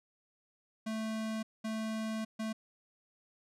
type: tone bursts at uneven times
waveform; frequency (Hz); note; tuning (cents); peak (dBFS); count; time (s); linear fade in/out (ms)
square; 220; A3; 0; -35; 3; 0.86-1.43 / 1.64-2.25 / 2.39-2.53; 10
effects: low-pass 10000 Hz 12 dB/octave